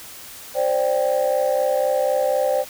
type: chord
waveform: sine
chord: C suspended second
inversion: none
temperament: equal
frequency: 523.3 / 587.3 / 784 Hz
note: C5 / D5 / G5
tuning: 0 / 0 / 0 cents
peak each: -19 / -20 / -24 dBFS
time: 0.54-2.65 s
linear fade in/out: 50 ms
effects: tanh soft clip ceiling -11 dBFS + white hiss -39 dBFS RMS until 2.69 s